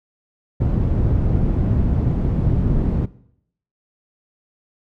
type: low-pass noise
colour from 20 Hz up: white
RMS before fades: -18 dBFS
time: 0.6-3.06 s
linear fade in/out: 10 ms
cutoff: 140 Hz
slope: 12 dB/octave
effects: noise-tail reverb RT60 0.7 s tail -19 dB re dry